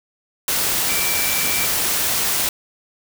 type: tone in noise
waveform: sine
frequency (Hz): 2331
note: D7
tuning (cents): -14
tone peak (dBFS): -26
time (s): 0.89-1.66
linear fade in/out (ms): 2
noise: white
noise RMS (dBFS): -20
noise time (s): 0.48-2.49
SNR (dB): -9
effects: none